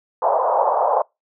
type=band-pass noise; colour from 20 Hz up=white; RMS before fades=-18 dBFS; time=0.22-1.02 s; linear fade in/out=2 ms; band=500 to 1000 Hz; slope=48 dB/octave; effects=noise-tail reverb RT60 0.2 s tail -25 dB re dry